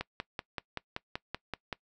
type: click train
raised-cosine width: 0.3 ms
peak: -18 dBFS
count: 10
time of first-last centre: 0.01-1.728 s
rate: 5.24 Hz
effects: noise-tail reverb RT60 0.1 s tail -22 dB re dry